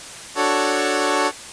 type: chord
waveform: 15% pulse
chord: D major seventh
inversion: none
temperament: equal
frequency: 293.7 / 370 / 440 / 554.4 Hz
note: D4 / F#4 / A4 / C#5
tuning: 0 / 0 / 0 / 0 cents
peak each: -17 dBFS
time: 0.35-1.32 s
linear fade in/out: 50 ms
effects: white hiss -36 dBFS RMS until 1.52 s + resampled to 22050 Hz